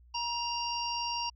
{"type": "harmonic tone with a mistuned harmonic", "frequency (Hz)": 932.3, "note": "A#5", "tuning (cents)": 0, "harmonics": [1, 3, 5, 6], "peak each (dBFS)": [-34, -38, -39, -38], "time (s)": [0.14, 1.3], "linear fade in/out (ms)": 10, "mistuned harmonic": 1, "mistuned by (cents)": 33, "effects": ["added 60 Hz sine -55 dBFS peak until 1.35 s"]}